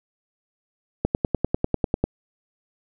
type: click train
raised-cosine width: 2 ms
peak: -6 dBFS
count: 11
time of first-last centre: 1.05-2.04 s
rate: 10.1 Hz
effects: none